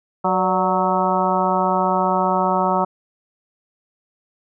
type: harmonic tone with a mistuned harmonic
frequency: 185 Hz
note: F#3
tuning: in tune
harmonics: 1 / 2 / 3 / 4 / 5 / 6 / 7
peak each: -24 / -26 / -24 / -22 / -21 / -25 / -25 dBFS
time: 0.24-2.85 s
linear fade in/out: 10 ms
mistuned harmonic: 3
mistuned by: +61 cents
effects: none